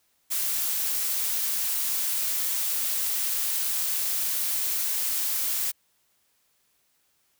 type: noise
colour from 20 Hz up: blue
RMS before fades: -27 dBFS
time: 0.3-5.72 s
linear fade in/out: 20 ms
effects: white hiss -69 dBFS RMS until 7.39 s